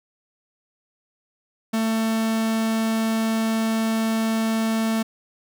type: tone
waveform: 45% pulse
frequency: 223 Hz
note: A3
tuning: 23 cents sharp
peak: -20 dBFS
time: 1.73-5.03 s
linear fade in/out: 10 ms
effects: none